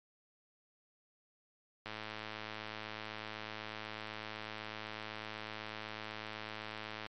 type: click train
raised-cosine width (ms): 0.3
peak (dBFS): -26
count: 563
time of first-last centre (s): 1.86-7.064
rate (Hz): 108
effects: MP3 48 kbps